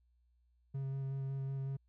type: tone with vibrato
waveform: triangle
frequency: 135.6 Hz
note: C#3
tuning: 38 cents flat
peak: -34 dBFS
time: 0.74-1.77 s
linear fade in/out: 10 ms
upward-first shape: square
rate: 5.4 Hz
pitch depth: 10 cents each way
effects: added 60 Hz sine -69 dBFS peak until 1.88 s